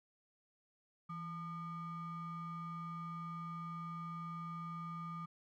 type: ring-modulated tone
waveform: triangle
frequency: 524 Hz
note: C5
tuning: 2 cents sharp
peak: -37 dBFS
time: 1.09-5.26 s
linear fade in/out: 10 ms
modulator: 690 Hz
effects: none